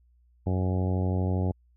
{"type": "harmonic tone", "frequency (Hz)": 92.5, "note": "F#2", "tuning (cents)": 0, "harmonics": [1, 2, 3, 4, 5, 6, 7, 8, 9], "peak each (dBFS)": [-25, -31, -35, -37, -39, -41, -42, -43, -44], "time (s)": [0.46, 1.52], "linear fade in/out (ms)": 10, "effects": ["added 60 Hz sine -59 dBFS peak until 1.76 s"]}